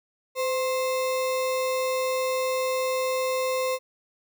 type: tone with sample-and-hold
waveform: sine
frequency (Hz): 514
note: C5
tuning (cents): -31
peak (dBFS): -23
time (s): 0.35-3.79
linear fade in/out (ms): 50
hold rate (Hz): 1575
effects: none